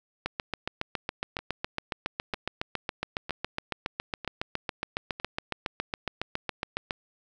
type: two click trains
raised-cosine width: 0.3 ms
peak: -21 / -13 dBFS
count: 5 / 49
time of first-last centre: 1.39-5.2 / 0.26-6.908 s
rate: 1.05 / 7.22 Hz
effects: none